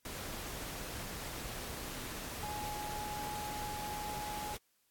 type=tone in noise; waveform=sine; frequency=839 Hz; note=G#5; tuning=17 cents sharp; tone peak=-40 dBFS; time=2.43-4.54 s; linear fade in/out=2 ms; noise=pink; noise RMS=-43 dBFS; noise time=0.05-4.57 s; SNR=0 dB; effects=white hiss -75 dBFS RMS until 4.9 s + AAC 64 kbps